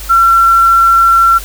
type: tone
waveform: sine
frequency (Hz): 1357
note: E6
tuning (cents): +50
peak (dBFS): -4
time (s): 0.09-1.39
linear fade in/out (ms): 20
effects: added 50 Hz sine -25 dBFS peak until 1.44 s + white hiss -29 dBFS RMS until 1.44 s